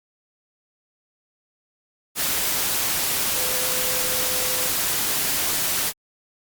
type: tone in noise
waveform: sine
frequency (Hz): 507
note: B4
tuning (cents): +45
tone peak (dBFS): -33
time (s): 3.34-4.71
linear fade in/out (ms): 50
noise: white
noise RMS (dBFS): -23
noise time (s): 2.15-5.93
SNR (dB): -13
effects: Opus 48 kbps